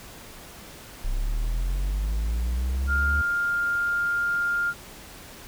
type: linear sweep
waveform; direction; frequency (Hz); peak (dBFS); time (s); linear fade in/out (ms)
triangle; up; 31.49 to 74; -21; 1.04-3.22; 10
type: tone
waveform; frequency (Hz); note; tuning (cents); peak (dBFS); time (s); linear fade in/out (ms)
sine; 1404; F6; +9; -22; 2.87-4.74; 50
effects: pink hiss -44 dBFS RMS until 5.47 s